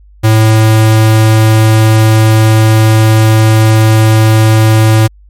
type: tone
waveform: square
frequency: 110 Hz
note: A2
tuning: in tune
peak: -4 dBFS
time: 0.23-5.08 s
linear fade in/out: 20 ms
effects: added 50 Hz sine -36 dBFS peak until 5.29 s + MP3 64 kbps